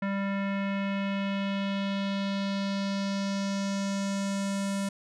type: tone with low-pass filter sweep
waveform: square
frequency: 197.3 Hz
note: G3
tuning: 11 cents sharp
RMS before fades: -30 dBFS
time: 0.02-4.89 s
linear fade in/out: 5 ms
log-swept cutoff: 1900 to 9100 Hz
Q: 2.1
effects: none